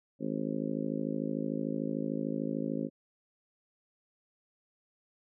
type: harmonic tone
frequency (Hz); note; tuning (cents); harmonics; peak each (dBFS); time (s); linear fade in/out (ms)
53.4; G#1; +49; 3 / 4 / 5 / 6 / 7 / 8 / 9 / 10; -40 / -36 / -35 / -41 / -42 / -45 / -46 / -42; 0.19-2.9; 50
effects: none